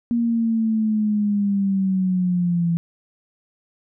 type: linear sweep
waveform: sine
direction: down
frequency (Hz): 236.8 to 167.2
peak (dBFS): -17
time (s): 0.11-2.77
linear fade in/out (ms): 0
effects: none